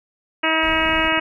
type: harmonic tone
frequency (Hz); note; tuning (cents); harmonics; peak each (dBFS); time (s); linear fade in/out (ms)
319.6; D#4; +47; 1 / 2 / 3 / 4 / 5 / 6 / 7 / 8 / 9; -25 / -25 / -25 / -25 / -25 / -25 / -25 / -25 / -25; 0.43-1.2; 10
type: noise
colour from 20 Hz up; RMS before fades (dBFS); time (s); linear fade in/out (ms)
brown; -33; 0.62-1.09; 5
type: clicks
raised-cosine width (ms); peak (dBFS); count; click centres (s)
3; -25; 8; 0.823 / 0.858 / 0.893 / 0.933 / 0.994 / 1.048 / 1.124 / 1.176
effects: none